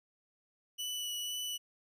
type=tone with vibrato; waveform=sawtooth; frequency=2960 Hz; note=F#7; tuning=in tune; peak=-33 dBFS; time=0.78-1.58 s; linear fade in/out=20 ms; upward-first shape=sine; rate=2 Hz; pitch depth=12 cents each way; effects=none